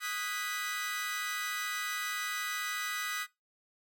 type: chord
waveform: sawtooth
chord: G# minor seventh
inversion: second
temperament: equal with one note detuned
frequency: 1244.5 / 1480 / 1634.6 / 1975.5 Hz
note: D#6 / F#6 / G#6 / B6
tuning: 0 / 0 / -28 / 0 cents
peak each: -35 / -38 / -40 / -34 dBFS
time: 0-3.27 s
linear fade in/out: 50 ms
effects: noise-tail reverb RT60 0.2 s tail -20 dB re dry